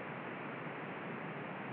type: band-pass noise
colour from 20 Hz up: pink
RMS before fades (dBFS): -44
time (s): 0-1.72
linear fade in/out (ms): 0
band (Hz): 130 to 2600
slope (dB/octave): 48
effects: none